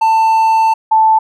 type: tone pair in turn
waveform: triangle / sine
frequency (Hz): 890 / 879.8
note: A5 / A5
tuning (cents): +20 / 0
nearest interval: unison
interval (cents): 20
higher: first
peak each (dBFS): -6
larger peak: neither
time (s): 0.01-0.74 / 0.91-1.19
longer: first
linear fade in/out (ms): 10
effects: none